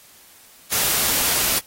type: noise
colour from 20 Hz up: white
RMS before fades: -20 dBFS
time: 0.71-1.6 s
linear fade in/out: 20 ms
effects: white hiss -49 dBFS RMS until 1.66 s + AAC 48 kbps